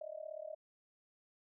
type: tone with amplitude modulation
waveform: sine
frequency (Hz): 622.3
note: D#5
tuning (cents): 0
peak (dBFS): -39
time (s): 0.01-0.55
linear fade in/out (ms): 5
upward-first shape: sine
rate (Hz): 36.6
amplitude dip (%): 95
effects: none